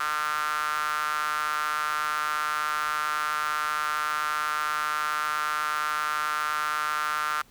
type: tone with high-pass filter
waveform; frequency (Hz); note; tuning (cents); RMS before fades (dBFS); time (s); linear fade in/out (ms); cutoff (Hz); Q
sawtooth; 151.3; D#3; -48; -28; 0-7.42; 5; 1300; 6.8
effects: pink hiss -58 dBFS RMS until 7.5 s